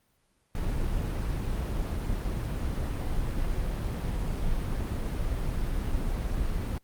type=noise; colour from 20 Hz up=brown; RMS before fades=-29 dBFS; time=0.55-6.78 s; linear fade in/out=2 ms; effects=pink hiss -70 dBFS RMS until 6.83 s + Opus 32 kbps